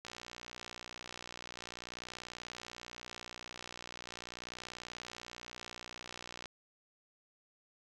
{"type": "click train", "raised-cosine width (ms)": 0.2, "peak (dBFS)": -27, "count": 388, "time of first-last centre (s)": [0.05, 6.457], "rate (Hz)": 60.4, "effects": []}